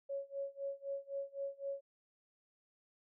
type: tone with tremolo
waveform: sine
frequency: 554.4 Hz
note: C#5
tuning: in tune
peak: -36 dBFS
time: 0.09-1.81 s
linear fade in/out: 10 ms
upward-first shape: sine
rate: 3.9 Hz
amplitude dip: 95%
effects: none